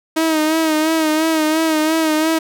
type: tone with vibrato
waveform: sawtooth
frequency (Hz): 315.7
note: D#4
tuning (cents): +25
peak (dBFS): -10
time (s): 0.16-2.39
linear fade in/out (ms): 10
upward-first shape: sine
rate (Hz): 2.9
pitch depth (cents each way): 47
effects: none

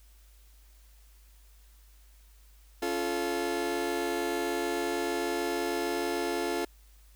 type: chord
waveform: 30% pulse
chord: Db augmented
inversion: none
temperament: just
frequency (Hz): 277.2 / 346.5 / 433.1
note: Db4 / F4 / A4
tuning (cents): 0 / -14 / -27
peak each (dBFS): -34 / -29 / -31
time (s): 2.82-6.65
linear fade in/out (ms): 5
effects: added 51 Hz sine -54 dBFS peak until 7.15 s + white hiss -64 dBFS RMS until 7.15 s

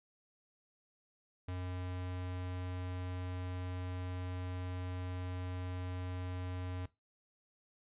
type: tone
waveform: square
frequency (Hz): 90.9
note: F#2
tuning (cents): -30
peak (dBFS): -39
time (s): 1.48-6.86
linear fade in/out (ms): 5
effects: noise-tail reverb RT60 0.2 s tail -18 dB re dry + resampled to 8000 Hz

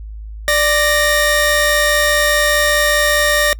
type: tone pair together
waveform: sawtooth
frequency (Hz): 590 / 1854.8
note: D5 / A#6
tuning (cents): +8 / -9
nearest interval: octave + minor sixth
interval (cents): 1983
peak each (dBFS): -11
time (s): 0.48-3.53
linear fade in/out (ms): 0
effects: noise-tail reverb RT60 0.1 s tail -25 dB re dry + added 53 Hz sine -27 dBFS peak until 3.59 s

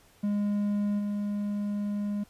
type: tone with level steps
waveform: triangle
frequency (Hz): 205.3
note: G#3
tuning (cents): -20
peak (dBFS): -23 / -26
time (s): 0.23-2.24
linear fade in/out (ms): 10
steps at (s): 0.98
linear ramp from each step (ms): 20
effects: pink hiss -60 dBFS RMS until 2.29 s + resampled to 32000 Hz

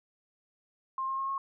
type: tone with pitch steps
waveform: sine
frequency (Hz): 1060 / 1069.2 / 1078.5 / 1087.9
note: C6 / C6 / C#6 / C#6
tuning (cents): +22 / +37 / -48 / -33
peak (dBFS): -30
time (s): 0.98-1.38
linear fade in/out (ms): 2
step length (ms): 100
effects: none

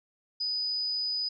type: tone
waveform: sine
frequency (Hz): 4978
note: D#8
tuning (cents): 0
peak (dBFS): -28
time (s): 0.4-1.29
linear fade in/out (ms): 10
effects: none

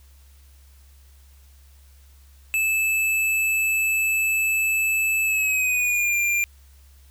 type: tone with pitch glide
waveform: square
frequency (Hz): 2620 to 2389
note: E7 to D7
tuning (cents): -11 to +29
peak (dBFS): -20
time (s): 2.54-6.44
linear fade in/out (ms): 0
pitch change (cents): -160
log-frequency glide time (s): 5.24-6.15
effects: added 68 Hz sine -48 dBFS peak until 7.1 s + white hiss -59 dBFS RMS until 7.1 s

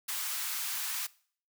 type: high-pass noise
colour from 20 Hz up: white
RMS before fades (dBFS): -35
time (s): 0.08-1.07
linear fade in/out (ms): 10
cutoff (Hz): 940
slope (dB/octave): 24
effects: noise-tail reverb RT60 0.5 s tail -21 dB re dry

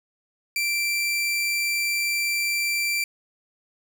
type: tone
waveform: sawtooth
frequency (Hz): 2349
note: D7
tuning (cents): 0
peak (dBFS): -19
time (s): 0.56-3.04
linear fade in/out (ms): 2
effects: none

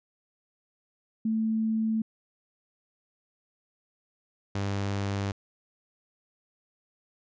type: tone pair in turn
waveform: sine / sawtooth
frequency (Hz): 221.1 / 99.52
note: A3 / G2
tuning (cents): +9 / +27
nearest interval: octave + major second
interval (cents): 1382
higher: first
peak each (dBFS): -24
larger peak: neither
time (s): 1.25-2.02 / 4.55-5.32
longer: neither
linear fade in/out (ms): 5
effects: resampled to 16000 Hz

